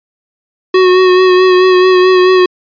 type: tone with vibrato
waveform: square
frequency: 368.8 Hz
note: F#4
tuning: 6 cents flat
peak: -5 dBFS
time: 0.74-2.46 s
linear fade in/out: 5 ms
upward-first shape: sine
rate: 4.6 Hz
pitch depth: 24 cents each way
effects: resampled to 11025 Hz